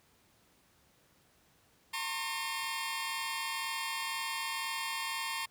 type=tone cluster; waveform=15% pulse; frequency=911 / 1066 / 1108 / 2443 Hz; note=A#5 / C6 / C#6 / D#7; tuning=-40 / +32 / -1 / -32 cents; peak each=-32 / -32 / -38 / -37 dBFS; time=1.93-5.46 s; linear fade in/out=10 ms; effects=pink hiss -67 dBFS RMS until 5.5 s + high-pass 60 Hz 12 dB/octave